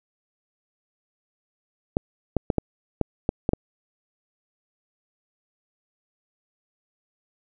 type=clicks; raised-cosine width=2 ms; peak=-7 dBFS; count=8; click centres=1.969 / 2.367 / 2.502 / 2.583 / 3.013 / 3.291 / 3.491 / 3.534 s; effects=none